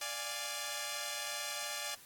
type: chord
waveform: 5% pulse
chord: D diminished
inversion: none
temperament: equal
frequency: 587.3 / 698.5 / 830.6 Hz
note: D5 / F5 / Ab5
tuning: 0 / 0 / 0 cents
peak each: -29 / -33 / -30 dBFS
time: 0.01-1.95 s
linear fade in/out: 5 ms
effects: white hiss -57 dBFS RMS until 2.05 s + AAC 64 kbps